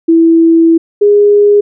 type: tone pair in turn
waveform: sine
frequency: 329.6 / 411.3 Hz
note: E4 / G#4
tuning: 0 / -17 cents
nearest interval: major third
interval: 383 cents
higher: second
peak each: -3 dBFS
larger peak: neither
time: 0.08-0.78 / 1.01-1.61 s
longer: first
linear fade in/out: 10 ms
effects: none